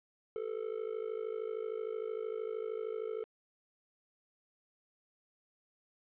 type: tone with amplitude modulation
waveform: triangle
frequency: 440 Hz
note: A4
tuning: in tune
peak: -30 dBFS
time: 0.36-3.24 s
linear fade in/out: 0 ms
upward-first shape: sine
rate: 53.1 Hz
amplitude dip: 90%
effects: resampled to 8000 Hz + 12-bit